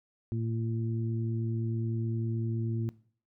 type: harmonic tone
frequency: 113.7 Hz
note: A#2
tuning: 43 cents flat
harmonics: 1 / 2 / 3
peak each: -30 / -36 / -40 dBFS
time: 0.32-2.89 s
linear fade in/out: 0 ms
effects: noise-tail reverb RT60 0.5 s tail -20 dB re dry